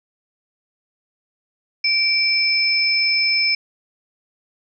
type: tone pair together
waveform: sine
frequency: 2333 / 5237 Hz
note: D7 / E8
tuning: -12 / -12 cents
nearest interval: octave + major second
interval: 1400 cents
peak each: -18 dBFS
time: 1.84-3.55 s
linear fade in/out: 5 ms
effects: none